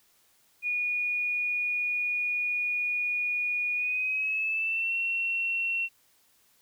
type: tone with pitch glide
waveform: sine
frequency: 2451 to 2720 Hz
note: D#7 to F7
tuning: -27 to -46 cents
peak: -26 dBFS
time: 0.62-5.89 s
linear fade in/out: 50 ms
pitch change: +181 cents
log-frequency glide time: 3.75-4.95 s
effects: white hiss -65 dBFS RMS until 6.61 s